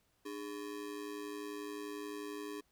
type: ring-modulated tone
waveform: square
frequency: 356.2 Hz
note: F4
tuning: 34 cents sharp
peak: -39 dBFS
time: 0.25-2.61 s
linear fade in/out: 10 ms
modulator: 55.7 Hz
effects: pink hiss -75 dBFS RMS until 2.71 s